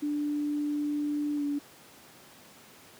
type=tone with pitch glide; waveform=sine; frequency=294.2 to 288.1 Hz; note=D4 to D4; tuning=+3 to -33 cents; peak=-27 dBFS; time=0.02-1.59 s; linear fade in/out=10 ms; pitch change=-36 cents; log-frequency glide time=1.35-1.43 s; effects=pink hiss -53 dBFS RMS until 2.99 s + high-pass 150 Hz 12 dB/octave